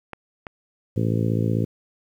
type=clicks; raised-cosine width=0.5 ms; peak=-18 dBFS; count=2; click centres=0.133 / 0.468 s
type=harmonic tone; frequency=55.8 Hz; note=A1; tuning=25 cents sharp; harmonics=2 / 3 / 4 / 5 / 6 / 7 / 8 / 9; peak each=-22 / -26 / -28 / -30 / -32 / -33 / -34 / -35 dBFS; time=0.96-1.65 s; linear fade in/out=10 ms
effects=9-bit